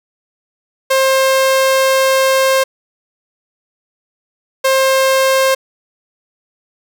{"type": "tone bursts at uneven times", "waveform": "sawtooth", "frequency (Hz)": 531, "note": "C5", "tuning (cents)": 25, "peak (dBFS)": -6, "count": 2, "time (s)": [[0.9, 2.64], [4.64, 5.55]], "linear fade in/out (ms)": 10, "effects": []}